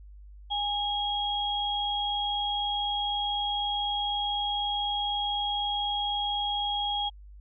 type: tone pair together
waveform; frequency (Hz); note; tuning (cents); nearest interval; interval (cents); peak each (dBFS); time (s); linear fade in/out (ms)
sine; 822 / 3288; G#5 / G#7; -18 / -18; 2 octaves; 2400; -30 / -29; 0.5-7.1; 20
effects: added 50 Hz sine -45 dBFS peak until 7.4 s